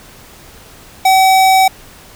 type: tone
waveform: square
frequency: 761 Hz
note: F#5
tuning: 48 cents sharp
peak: -7 dBFS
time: 1.05-1.68 s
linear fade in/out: 5 ms
effects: pink hiss -39 dBFS RMS until 2.15 s